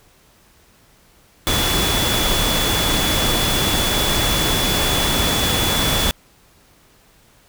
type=tone in noise; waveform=sine; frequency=3432 Hz; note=A7; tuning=44 cents flat; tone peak=-22 dBFS; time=1.47-6.11 s; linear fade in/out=0 ms; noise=pink; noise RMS=-19 dBFS; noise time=1.47-6.11 s; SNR=-6 dB; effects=pink hiss -53 dBFS RMS until 7.48 s